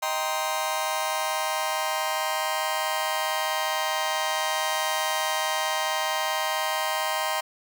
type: chord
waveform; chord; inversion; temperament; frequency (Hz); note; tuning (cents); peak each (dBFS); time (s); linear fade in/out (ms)
sawtooth; C minor seventh; first; just; 627.9 / 784.9 / 941.9 / 1046.5; Eb5 / G5 / Bb5 / C6; +16 / +2 / +18 / 0; -27; 0.02-7.41; 10
effects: none